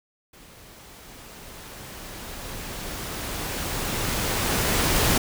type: noise with level ramp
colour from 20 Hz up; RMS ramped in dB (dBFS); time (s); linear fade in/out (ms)
pink; -49 to -20; 0.33-5.18; 5
effects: none